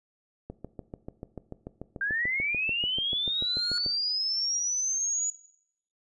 click train, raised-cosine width 2 ms, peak -24 dBFS, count 24, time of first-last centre 0.5-3.863 s, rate 6.84 Hz
sine linear sweep, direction up, 1568 to 6890 Hz, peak -26 dBFS, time 2.01-5.3 s, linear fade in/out 2 ms
square tone with exponential growth, 1432 Hz, F6, 43 cents sharp, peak -32 dBFS, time 3.13-3.78 s, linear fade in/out 1 ms, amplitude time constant 140 ms
effects noise-tail reverb RT60 0.7 s tail -17 dB re dry + resampled to 24000 Hz

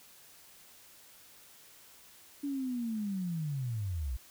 sine linear sweep, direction down, 288.2 to 56.9 Hz, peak -32 dBFS, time 2.43-4.17 s, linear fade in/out 10 ms, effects white hiss -57 dBFS RMS until 4.3 s

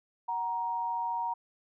sine tone pair together, 745.9 / 940 Hz, F#5 / A#5, +14 / +14 cents, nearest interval major third, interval 400 cents, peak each -38 / -30 dBFS, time 0.28-1.34 s, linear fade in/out 10 ms, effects none

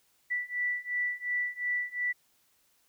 sine beating tone pair, 1965 / 1967.8 Hz, B6 / B6, -9 / -7 cents, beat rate 2.8 Hz, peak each -33 / -32 dBFS, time 0.3-2.13 s, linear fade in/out 20 ms, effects white hiss -69 dBFS RMS until 2.88 s

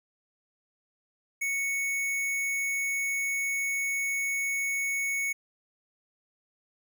square tone, 2217 Hz, C#7, in tune, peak -28 dBFS, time 1.41-5.33 s, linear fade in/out 10 ms, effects none

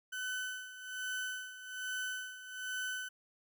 35% pulse tone with tremolo, 1509 Hz, F#6, 34 cents sharp, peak -34 dBFS, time 0.12-3.09 s, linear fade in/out 10 ms, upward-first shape sine, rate 1.2 Hz, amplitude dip 75%, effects none

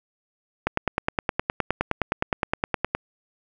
click train, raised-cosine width 0.5 ms, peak -6 dBFS, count 23, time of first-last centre 0.67-2.95 s, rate 9.65 Hz, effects none

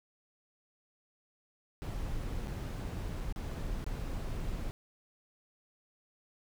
brown noise with dropouts, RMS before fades -37 dBFS, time 1.82-4.71 s, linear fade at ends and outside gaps 0 ms, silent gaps 2.472-2.479 / 3.202-3.206 / 3.325-3.361 / 3.843-3.865 s, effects none

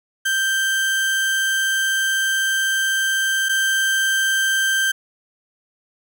35% pulse tone pair in turn, 1568 / 1568 Hz, G6 / G6, 0 / 0 cents, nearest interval unison, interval 0 cents, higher neither, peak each -16 / -15 dBFS, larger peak second, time 0.25-3.49 / 3.49-4.92 s, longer first, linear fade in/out 10 ms, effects none

